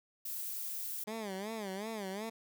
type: noise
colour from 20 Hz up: violet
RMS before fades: -40 dBFS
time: 0.25-1.04 s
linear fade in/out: 5 ms
type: tone with vibrato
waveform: 15% pulse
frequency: 206.4 Hz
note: G#3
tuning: 10 cents flat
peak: -32 dBFS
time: 1.07-2.3 s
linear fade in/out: 10 ms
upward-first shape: sine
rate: 2.7 Hz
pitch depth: 160 cents each way
effects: none